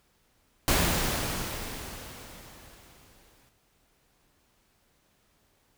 pink noise with exponential decay, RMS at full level -23 dBFS, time 0.68-3.49 s, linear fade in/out 0 ms, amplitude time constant 610 ms, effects pink hiss -68 dBFS RMS until 5.77 s

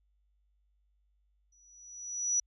sine tone with exponential growth, 5880 Hz, F#8, 12 cents flat, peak -24 dBFS, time 1.52-2.4 s, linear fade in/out 5 ms, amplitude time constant 190 ms, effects added 50 Hz sine -69 dBFS peak until 2.46 s

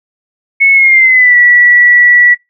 sine tone with pitch glide, 2198 to 1946.9 Hz, C#7 to B6, -15 to -25 cents, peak -3 dBFS, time 0.6-2.35 s, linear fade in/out 20 ms, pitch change -210 cents, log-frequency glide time 0.73-1.37 s, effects noise-tail reverb RT60 0.2 s tail -20 dB re dry

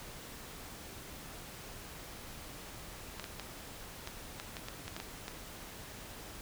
clicks, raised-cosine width 0.2 ms, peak -23 dBFS, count 11, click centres 3.197 / 3.242 / 3.397 / 4.074 / 4.399 / 4.568 / 4.685 / 4.88 / 4.965 / 5.001 / 5.281 s, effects pink hiss -48 dBFS RMS until 6.41 s

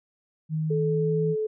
sine tone with pitch glide, 156.6 to 160.91 Hz, D#3 to E3, +11 to -41 cents, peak -24 dBFS, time 0.49-1.36 s, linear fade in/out 50 ms, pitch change +48 cents, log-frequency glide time 0.63-1.22 s
sine tone, 432.8 Hz, A4, 29 cents flat, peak -24 dBFS, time 0.7-1.47 s, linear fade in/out 10 ms
effects none

